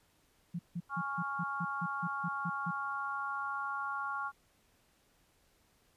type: tone bursts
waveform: sine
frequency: 172.1 Hz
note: F3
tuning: 25 cents flat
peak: -34 dBFS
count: 11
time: 0.54-2.712 s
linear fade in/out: 10 ms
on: 52 ms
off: 160 ms
type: chord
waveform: sine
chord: Db major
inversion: second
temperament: equal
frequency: 830.6 / 1108.7 / 1396.9 Hz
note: Ab5 / Db6 / F6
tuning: 0 / 0 / 0 cents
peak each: -42 / -38 / -38 dBFS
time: 0.89-4.32 s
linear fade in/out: 50 ms
effects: pink hiss -70 dBFS RMS until 5.96 s + resampled to 32000 Hz